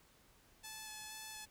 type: tone with vibrato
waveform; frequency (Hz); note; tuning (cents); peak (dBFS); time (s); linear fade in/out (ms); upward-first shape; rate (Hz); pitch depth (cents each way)
5% pulse; 865; A5; -30; -35; 0.63-1.46; 20; square; 2.1; 9
effects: pink hiss -67 dBFS RMS until 1.5 s